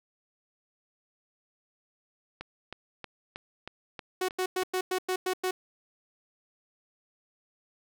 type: click train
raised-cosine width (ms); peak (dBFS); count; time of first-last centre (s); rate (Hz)
0.3; -22; 8; 2.41-4.625; 3.16
type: tone bursts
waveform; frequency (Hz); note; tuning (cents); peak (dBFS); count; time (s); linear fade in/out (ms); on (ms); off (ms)
sawtooth; 370; F#4; 0; -23; 8; 4.21-5.51; 5; 75; 100
effects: none